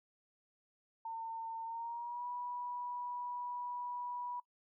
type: tone with pitch glide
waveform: sine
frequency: 906 to 976.7 Hz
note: A#5 to B5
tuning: -50 to -20 cents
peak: -39 dBFS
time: 1.05-4.4 s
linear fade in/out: 5 ms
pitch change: +130 cents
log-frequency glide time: 1.64-2.26 s
effects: noise-tail reverb RT60 0.1 s tail -22 dB re dry